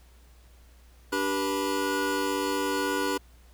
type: tone cluster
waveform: square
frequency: 291.8 / 389.5 / 485.6 / 985 / 1458 Hz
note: D4 / G4 / B4 / B5 / F#6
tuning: -11 / -11 / -29 / -5 / -26 cents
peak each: -32 / -32 / -34 / -33 / -37 dBFS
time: 1.12-3.18 s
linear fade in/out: 10 ms
effects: added 60 Hz sine -52 dBFS peak until 3.53 s + pink hiss -61 dBFS RMS until 3.53 s